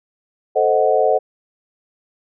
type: chord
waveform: sine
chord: A diminished seventh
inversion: none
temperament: equal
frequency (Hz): 440 / 523.3 / 622.3 / 740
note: A4 / C5 / Eb5 / Gb5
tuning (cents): 0 / 0 / 0 / 0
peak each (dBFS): -18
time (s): 0.55-1.19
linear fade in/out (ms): 20
effects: none